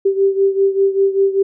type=beating tone pair; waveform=sine; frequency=390 / 395.1 Hz; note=G4 / G4; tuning=-9 / +14 cents; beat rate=5.1 Hz; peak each=-13 / -17 dBFS; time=0.05-1.43 s; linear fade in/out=10 ms; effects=none